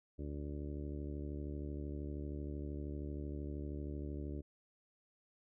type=harmonic tone; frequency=72.9 Hz; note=D2; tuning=12 cents flat; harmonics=1 / 2 / 3 / 4 / 5 / 6 / 7 / 8; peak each=-42 / -48 / -52 / -47 / -50 / -55 / -63 / -58 dBFS; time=0.18-4.42 s; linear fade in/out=20 ms; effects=none